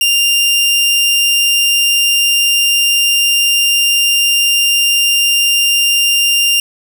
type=tone; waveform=sawtooth; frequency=2794 Hz; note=F7; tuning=in tune; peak=-6 dBFS; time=0.01-6.6 s; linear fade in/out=2 ms; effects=none